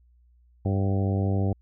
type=harmonic tone with a mistuned harmonic; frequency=98 Hz; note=G2; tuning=in tune; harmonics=1 / 2 / 3 / 4 / 5 / 6 / 7 / 8; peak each=-23 / -29 / -33 / -35 / -37 / -39 / -40 / -41 dBFS; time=0.65-1.53 s; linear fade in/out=5 ms; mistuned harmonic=8; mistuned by=-27 cents; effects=added 60 Hz sine -56 dBFS peak until 1.61 s